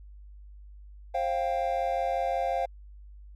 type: chord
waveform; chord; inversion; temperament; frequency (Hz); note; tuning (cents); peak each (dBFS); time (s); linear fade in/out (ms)
triangle; C suspended fourth; none; equal with one note detuned; 533 / 698.5 / 784; C5 / F5 / G5; +32 / 0 / 0; -29 / -27 / -30; 1.14-2.66; 10
effects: added 50 Hz sine -45 dBFS peak until 3.35 s